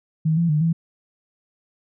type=tone with pitch steps; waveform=sine; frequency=158.3 / 169.1 / 151.3 / 165 Hz; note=D#3 / E3 / D#3 / E3; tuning=+30 / +44 / -48 / +2 cents; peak=-16 dBFS; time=0.25-0.73 s; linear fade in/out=10 ms; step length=120 ms; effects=none